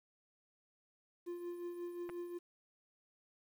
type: tone with tremolo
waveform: triangle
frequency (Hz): 349.2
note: F4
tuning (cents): 0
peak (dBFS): -37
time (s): 1.26-2.39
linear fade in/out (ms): 20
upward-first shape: triangle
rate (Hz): 5.6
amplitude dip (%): 55
type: clicks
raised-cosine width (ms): 0.5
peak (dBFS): -34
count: 2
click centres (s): 2.092 / 2.098
effects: 11-bit

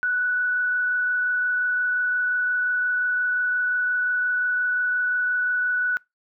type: tone with frequency modulation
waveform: sine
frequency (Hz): 1480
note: F#6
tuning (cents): 0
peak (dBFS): -20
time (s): 0.03-5.97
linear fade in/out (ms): 0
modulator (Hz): 25.7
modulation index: 0.5
effects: noise-tail reverb RT60 0.2 s tail -25 dB re dry

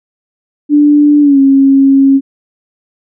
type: tone with pitch glide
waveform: sine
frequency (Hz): 293.7 to 272.5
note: D4 to C#4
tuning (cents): 0 to -29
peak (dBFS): -3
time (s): 0.69-2.21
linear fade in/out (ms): 50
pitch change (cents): -129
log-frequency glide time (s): 1.21-1.39
effects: none

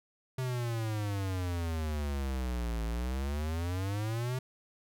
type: exponential two-way sweep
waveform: square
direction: down then up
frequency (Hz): 130.81 to 55 to 130.81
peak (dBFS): -32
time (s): 0.38-4.39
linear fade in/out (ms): 5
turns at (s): 2.84
effects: none

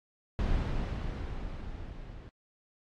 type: noise with level ramp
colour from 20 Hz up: brown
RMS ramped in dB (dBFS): -28 to -46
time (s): 0.39-2.29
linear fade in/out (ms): 0
effects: low-pass 4000 Hz 12 dB/octave + AAC 64 kbps

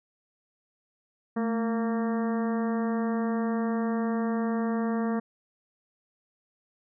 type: harmonic tone with a mistuned harmonic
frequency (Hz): 230.1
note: A#3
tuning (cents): -22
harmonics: 1 / 2 / 3 / 4 / 5 / 6 / 7 / 8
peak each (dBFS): -26 / -33 / -37 / -41 / -40 / -46 / -46 / -46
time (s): 1.36-5.2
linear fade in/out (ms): 10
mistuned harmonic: 1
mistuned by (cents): -56
effects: none

